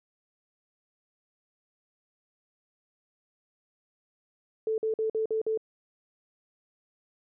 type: tone bursts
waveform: sine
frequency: 440 Hz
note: A4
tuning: in tune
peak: -25 dBFS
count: 6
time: 4.67-5.575 s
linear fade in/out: 2 ms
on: 110 ms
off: 49 ms
effects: none